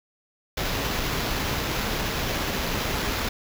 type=noise with sample-and-hold; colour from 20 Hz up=pink; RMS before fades=-27 dBFS; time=0.57-3.29 s; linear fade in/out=5 ms; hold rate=8820 Hz; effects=none